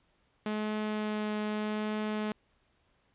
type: tone with vibrato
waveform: sawtooth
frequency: 212.7 Hz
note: G#3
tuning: 42 cents sharp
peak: -27 dBFS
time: 0.46-2.32 s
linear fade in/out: 2 ms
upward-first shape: triangle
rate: 0.81 Hz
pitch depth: 9 cents each way
effects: pink hiss -71 dBFS RMS until 3.14 s + resampled to 8000 Hz